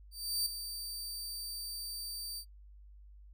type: tone with ADSR envelope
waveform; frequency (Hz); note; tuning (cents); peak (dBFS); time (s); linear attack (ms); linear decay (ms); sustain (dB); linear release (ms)
sawtooth; 4638; D8; -22; -27; 0.11-2.45; 350; 6; -10; 70
effects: noise-tail reverb RT60 0.1 s tail -17 dB re dry + added 50 Hz sine -52 dBFS peak until 3.33 s